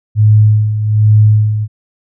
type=tone with tremolo; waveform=sine; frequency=106.9 Hz; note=A2; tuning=49 cents flat; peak=-3 dBFS; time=0.15-1.68 s; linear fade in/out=50 ms; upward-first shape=sine; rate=1.2 Hz; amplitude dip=65%; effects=none